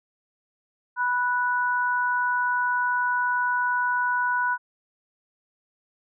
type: tone pair together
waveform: sine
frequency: 985.7 / 1477 Hz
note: B5 / F#6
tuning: -4 / -3 cents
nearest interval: perfect fifth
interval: 701 cents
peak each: -24 dBFS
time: 0.96-4.58 s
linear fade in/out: 50 ms
effects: none